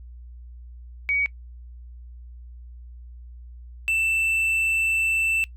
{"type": "tone pair in turn", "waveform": ["sine", "triangle"], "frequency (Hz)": [2256, 2662], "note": ["C#7", "E7"], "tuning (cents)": [30, 16], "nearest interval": "minor third", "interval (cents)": 286, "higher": "second", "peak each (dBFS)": [-20, -18], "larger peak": "second", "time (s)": [[1.09, 1.26], [3.88, 5.44]], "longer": "second", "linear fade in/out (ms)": 0, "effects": ["noise-tail reverb RT60 0.1 s tail -21 dB re dry", "added 60 Hz sine -39 dBFS peak until 5.56 s"]}